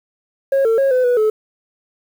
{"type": "tone with pitch steps", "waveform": "sine", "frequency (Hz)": [545, 451.3, 545, 507, 490.2, 431.6], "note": ["C#5", "A4", "C#5", "B4", "B4", "A4"], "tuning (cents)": [-29, 44, -29, 45, -13, -33], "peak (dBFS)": -9, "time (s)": [0.52, 1.3], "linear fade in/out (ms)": 5, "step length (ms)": 130, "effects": ["tanh soft clip ceiling -11 dBFS", "7-bit"]}